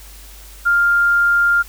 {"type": "tone", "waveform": "sine", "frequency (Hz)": 1400, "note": "F6", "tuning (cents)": 4, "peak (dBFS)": -11, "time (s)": [0.65, 1.63], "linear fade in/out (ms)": 20, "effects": ["added 50 Hz sine -38 dBFS peak until 1.68 s", "white hiss -42 dBFS RMS until 1.68 s"]}